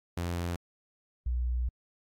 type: tone pair in turn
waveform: sawtooth / sine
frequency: 86.6 / 60.97 Hz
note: F2 / B1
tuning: -14 / -22 cents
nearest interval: tritone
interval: 608 cents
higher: first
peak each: -27 dBFS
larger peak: neither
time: 0.17-0.56 / 1.26-1.69 s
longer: second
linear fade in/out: 5 ms
effects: AAC 48 kbps